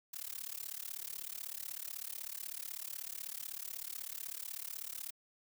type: noise with amplitude modulation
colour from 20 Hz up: blue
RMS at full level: -40 dBFS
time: 0.13-5.11 s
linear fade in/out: 10 ms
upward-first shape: sine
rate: 36.1 Hz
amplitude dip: 100%
effects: none